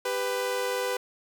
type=tone pair together; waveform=sawtooth; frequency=395.1 / 497.8 Hz; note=G4 / B4; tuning=+14 / +14 cents; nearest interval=major third; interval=400 cents; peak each=-29 / -24 dBFS; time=0.05-0.97 s; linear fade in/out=5 ms; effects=none